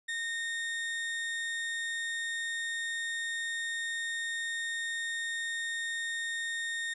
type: tone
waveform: 35% pulse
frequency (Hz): 1842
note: A#6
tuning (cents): -21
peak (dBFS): -31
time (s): 0.08-6.94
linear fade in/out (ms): 10
effects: resampled to 22050 Hz